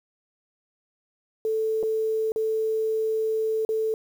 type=tone with dropouts; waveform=sine; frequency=440 Hz; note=A4; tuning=in tune; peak=-22 dBFS; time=1.45-3.94 s; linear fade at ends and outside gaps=1 ms; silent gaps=1.829-1.834 / 2.32-2.36 / 3.65-3.69 s; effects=8-bit